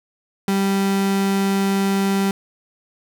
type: tone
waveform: 35% pulse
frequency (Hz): 195.9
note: G3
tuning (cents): -1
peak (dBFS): -15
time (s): 0.48-2.31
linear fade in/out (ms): 2
effects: none